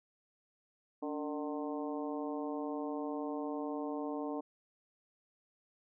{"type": "harmonic tone with a mistuned harmonic", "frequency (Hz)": 151, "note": "D3", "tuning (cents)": 48, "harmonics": [2, 3, 4, 5, 6, 7], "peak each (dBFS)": [-38, -42, -44, -46, -48, -49], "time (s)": [1.02, 4.41], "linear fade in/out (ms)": 10, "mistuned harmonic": 2, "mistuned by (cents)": -75, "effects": []}